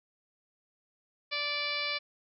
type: harmonic tone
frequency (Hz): 584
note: D5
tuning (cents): -10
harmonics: 1 / 2 / 3 / 4 / 5 / 6 / 7 / 8 / 9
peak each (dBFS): -42 / -41 / -43 / -34 / -42 / -40 / -39 / -39 / -45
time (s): 1.31-1.99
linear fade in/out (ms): 20
effects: none